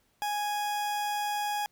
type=tone; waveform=40% pulse; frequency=830 Hz; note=G#5; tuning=1 cent flat; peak=-28 dBFS; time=0.22-1.66 s; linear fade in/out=0 ms; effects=pink hiss -70 dBFS RMS until 1.71 s